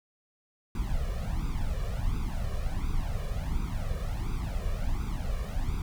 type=noise with flanger; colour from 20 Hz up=brown; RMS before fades=-30 dBFS; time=0.75-5.82 s; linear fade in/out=2 ms; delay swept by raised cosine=0.82 to 1.75 ms; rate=1.4 Hz; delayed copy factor=+1; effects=none